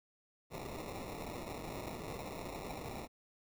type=noise with sample-and-hold; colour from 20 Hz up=blue; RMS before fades=-44 dBFS; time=0.5-3.08 s; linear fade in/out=50 ms; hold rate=1575 Hz; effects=none